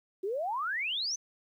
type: exponential sweep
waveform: sine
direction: up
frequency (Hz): 363.3 to 6272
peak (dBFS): -30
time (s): 0.23-1.16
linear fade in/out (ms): 10
effects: 11-bit